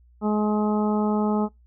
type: harmonic tone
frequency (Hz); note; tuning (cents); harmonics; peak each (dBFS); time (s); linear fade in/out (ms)
211.2; G#3; +29; 1 / 2 / 3 / 4 / 5 / 6; -21 / -27 / -33 / -30 / -37 / -35; 0.21-1.49; 50
effects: noise-tail reverb RT60 0.2 s tail -26 dB re dry + added 60 Hz sine -52 dBFS peak until 1.66 s